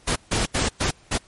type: noise bursts at uneven times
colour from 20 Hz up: pink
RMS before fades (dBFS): -22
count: 5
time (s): 0.07-0.16 / 0.31-0.46 / 0.54-0.69 / 0.8-0.91 / 1.11-1.18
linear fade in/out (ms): 10
effects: pink hiss -54 dBFS RMS until 1.27 s + MP3 48 kbps